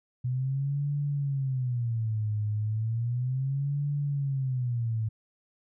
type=tone with vibrato; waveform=sine; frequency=123.47 Hz; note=B2; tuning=in tune; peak=-26 dBFS; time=0.24-5.09 s; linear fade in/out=10 ms; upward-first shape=sine; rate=0.34 Hz; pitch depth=270 cents each way; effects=none